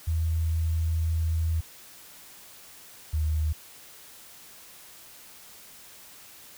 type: tone pair in turn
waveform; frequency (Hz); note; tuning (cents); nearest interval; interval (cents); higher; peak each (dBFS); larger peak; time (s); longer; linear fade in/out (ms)
sine; 81.3 / 77.43; E2 / D#2; -23 / -8; minor second; 85; first; -23; neither; 0.07-1.61 / 3.13-3.53; first; 10
effects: white hiss -49 dBFS RMS until 6.57 s